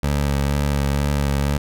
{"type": "tone with vibrato", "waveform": "20% pulse", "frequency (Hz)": 71, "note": "C#2", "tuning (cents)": 42, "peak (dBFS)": -13, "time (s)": [0.03, 1.58], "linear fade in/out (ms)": 5, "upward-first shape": "sine", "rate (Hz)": 2.1, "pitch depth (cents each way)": 29, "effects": []}